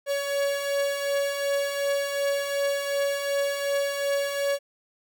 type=beating tone pair; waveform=45% pulse; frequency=560 / 562.7 Hz; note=C#5 / C#5; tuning=+18 / +26 cents; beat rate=2.7 Hz; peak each=-32 / -25 dBFS; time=0.06-4.59 s; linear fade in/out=50 ms; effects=none